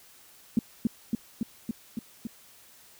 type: tone with echo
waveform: sine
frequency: 227.4 Hz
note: A#3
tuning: 43 cents flat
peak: -18 dBFS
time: 0.57-0.59 s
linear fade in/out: 2 ms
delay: 280 ms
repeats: 6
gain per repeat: -2 dB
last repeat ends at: 2.27 s
effects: white hiss -55 dBFS RMS until 2.99 s